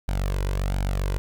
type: tone with flanger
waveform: sawtooth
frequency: 47.51 Hz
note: F#1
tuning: 47 cents sharp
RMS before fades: -25 dBFS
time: 0.08-1.18 s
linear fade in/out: 0 ms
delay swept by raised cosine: 1.3 to 2.03 ms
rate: 1.4 Hz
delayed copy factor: +0.6
effects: none